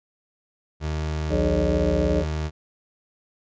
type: tone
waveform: 30% pulse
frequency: 77.4 Hz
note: D#2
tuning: 9 cents flat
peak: -22 dBFS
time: 0.8-2.51 s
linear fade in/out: 50 ms
type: harmonic tone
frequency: 60.5 Hz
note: B1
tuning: 35 cents flat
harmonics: 1 / 3 / 5 / 7 / 9 / 10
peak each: -27 / -27 / -27 / -27 / -27 / -27 dBFS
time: 1.29-2.25 s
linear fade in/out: 50 ms
effects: resampled to 16000 Hz